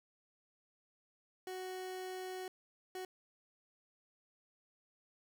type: tone bursts at uneven times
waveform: 30% pulse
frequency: 371.2 Hz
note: F#4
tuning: 6 cents sharp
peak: -39 dBFS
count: 2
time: 1.47-2.48 / 2.95-3.05 s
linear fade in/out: 2 ms
effects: none